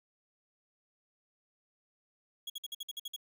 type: tone bursts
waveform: 40% pulse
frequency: 3322 Hz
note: G#7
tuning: in tune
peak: -37 dBFS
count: 9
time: 2.47-3.163 s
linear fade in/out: 5 ms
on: 29 ms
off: 54 ms
effects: none